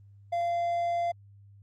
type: tone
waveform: triangle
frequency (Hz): 689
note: F5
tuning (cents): -24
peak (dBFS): -24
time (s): 0.32-1.12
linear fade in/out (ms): 10
effects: added 100 Hz sine -51 dBFS peak until 1.62 s + Opus 24 kbps